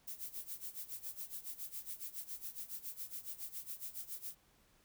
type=noise with tremolo; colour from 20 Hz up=violet; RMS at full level=-43 dBFS; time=0.07-4.35 s; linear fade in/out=10 ms; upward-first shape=sine; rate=7.2 Hz; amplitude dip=85%; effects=pink hiss -70 dBFS RMS until 4.84 s